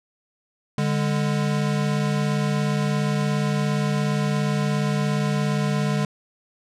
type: tone pair together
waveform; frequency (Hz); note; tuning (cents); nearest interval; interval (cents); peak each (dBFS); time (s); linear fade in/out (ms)
square; 146.83 / 204; D3 / G#3; 0 / -31; tritone; 569; -23 / -25; 0.78-6.05; 2
effects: low-pass 8000 Hz 12 dB/octave